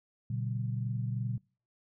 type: tone cluster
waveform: sine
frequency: 119.4 / 142.3 / 189.6 Hz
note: A#2 / C#3 / F#3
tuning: +42 / +46 / +43 cents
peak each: -32 / -38 / -40 dBFS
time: 0.3-1.38 s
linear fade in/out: 5 ms
effects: noise-tail reverb RT60 0.4 s tail -26 dB re dry